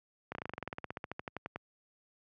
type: slowing click train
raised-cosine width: 0.5 ms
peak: -23 dBFS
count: 22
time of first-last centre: 0.32-1.56 s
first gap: 31 ms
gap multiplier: 1.06
effects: high-pass 80 Hz 12 dB/octave